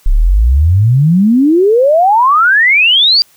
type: exponential sweep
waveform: sine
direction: up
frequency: 31.43 to 4809 Hz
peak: -5 dBFS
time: 0.06-3.22 s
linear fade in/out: 0 ms
effects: white hiss -48 dBFS RMS until 3.36 s